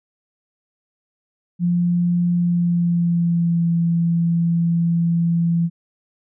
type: tone with pitch glide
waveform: sine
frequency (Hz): 174.61 to 168.76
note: F3 to E3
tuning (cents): 0 to +41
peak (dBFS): -15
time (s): 1.59-5.7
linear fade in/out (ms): 50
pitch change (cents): -59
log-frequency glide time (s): 2.33-3.68
effects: none